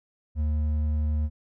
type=tone with hard clipping; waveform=triangle; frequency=75.9 Hz; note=D#2; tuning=42 cents flat; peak=-24 dBFS; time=0.35-1.3 s; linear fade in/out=50 ms; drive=8 dB; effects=none